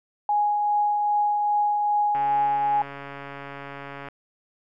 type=tone with tremolo; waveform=sine; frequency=830.6 Hz; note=G#5; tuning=in tune; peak=-18 dBFS; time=0.29-2.82 s; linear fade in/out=2 ms; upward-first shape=triangle; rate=2.5 Hz; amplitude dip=30%
type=click train; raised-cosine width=0.5 ms; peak=-22 dBFS; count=272; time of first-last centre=2.15-4.086 s; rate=140 Hz
effects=none